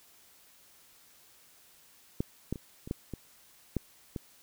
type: clicks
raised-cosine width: 3 ms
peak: -16 / -18 / -29 / -29 / -18 / -24 / -16 / -22 dBFS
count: 8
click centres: 2.205 / 2.526 / 2.558 / 2.875 / 2.911 / 3.137 / 3.767 / 4.162 s
effects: white hiss -60 dBFS RMS until 4.42 s